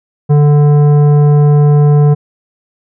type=tone with tanh clipping; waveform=triangle; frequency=146.83 Hz; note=D3; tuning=in tune; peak=-6 dBFS; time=0.29-2.15 s; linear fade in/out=20 ms; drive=16 dB; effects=none